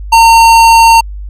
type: tone with hard clipping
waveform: sine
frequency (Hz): 913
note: A#5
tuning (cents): -36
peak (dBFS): -3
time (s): 0.12-1.01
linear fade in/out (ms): 10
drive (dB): 17
effects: added 50 Hz sine -20 dBFS peak until 1.29 s